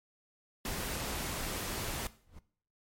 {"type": "noise", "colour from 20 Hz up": "pink", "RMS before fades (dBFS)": -37, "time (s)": [0.65, 2.07], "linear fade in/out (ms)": 2}
{"type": "noise with exponential growth", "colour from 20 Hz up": "brown", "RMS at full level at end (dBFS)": -44, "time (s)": [2.18, 2.39], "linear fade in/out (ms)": 5, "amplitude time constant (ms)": 45}
{"effects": ["noise-tail reverb RT60 0.5 s tail -17 dB re dry", "MP3 64 kbps"]}